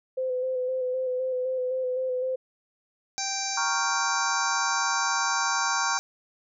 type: tone with vibrato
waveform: sine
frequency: 511 Hz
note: C5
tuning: 41 cents flat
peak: -25 dBFS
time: 0.17-2.36 s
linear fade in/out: 10 ms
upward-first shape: square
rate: 3.9 Hz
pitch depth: 22 cents each way
type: harmonic tone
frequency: 784 Hz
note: G5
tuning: in tune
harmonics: 1 / 2 / 3 / 5 / 6 / 7 / 8 / 9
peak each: -34 / -40 / -38 / -40 / -37 / -35 / -32 / -39 dBFS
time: 3.18-5.99 s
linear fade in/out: 0 ms
type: chord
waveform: sine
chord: G half-diminished seventh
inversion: first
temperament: equal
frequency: 932.3 / 1108.7 / 1396.9 / 1568 Hz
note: Bb5 / Db6 / F6 / G6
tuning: 0 / 0 / 0 / 0 cents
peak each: -30 dBFS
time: 3.57-5.98 s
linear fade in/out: 5 ms
effects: none